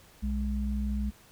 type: tone pair together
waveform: sine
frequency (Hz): 61.74 / 208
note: B1 / G#3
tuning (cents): 0 / +3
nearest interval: octave + major sixth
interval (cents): 2103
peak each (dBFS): -29 / -32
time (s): 0.22-1.11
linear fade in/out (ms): 20
effects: pink hiss -57 dBFS RMS until 1.31 s